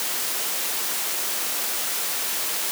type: high-pass noise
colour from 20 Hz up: white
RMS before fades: -26 dBFS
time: 0-2.71 s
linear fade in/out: 0 ms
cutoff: 270 Hz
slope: 12 dB/octave
effects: none